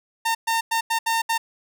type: tone bursts at uneven times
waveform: sawtooth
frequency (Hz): 910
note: A#5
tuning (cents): -42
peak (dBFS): -16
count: 6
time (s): 0.25-0.35 / 0.47-0.61 / 0.71-0.81 / 0.9-0.99 / 1.06-1.22 / 1.29-1.38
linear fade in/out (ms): 10
effects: none